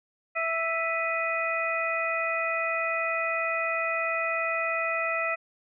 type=harmonic tone with a mistuned harmonic; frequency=659.3 Hz; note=E5; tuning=in tune; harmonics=1 / 2 / 3 / 4; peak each=-31 / -31 / -31 / -31 dBFS; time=0.35-5.36 s; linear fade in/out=20 ms; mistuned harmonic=4; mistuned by=-100 cents; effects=none